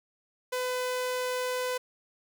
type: tone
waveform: sawtooth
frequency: 503 Hz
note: B4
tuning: 32 cents sharp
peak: -25 dBFS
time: 0.52-1.78 s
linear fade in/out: 10 ms
effects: none